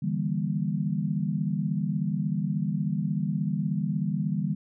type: chord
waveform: sine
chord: E half-diminished seventh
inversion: third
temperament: just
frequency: 148.33 / 164.81 / 197.78 / 237.3 Hz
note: D3 / E3 / G3 / Bb3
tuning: +18 / 0 / +16 / +31 cents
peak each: -30 / -30 / -29 / -35 dBFS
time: 0.02-4.55 s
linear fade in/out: 10 ms
effects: none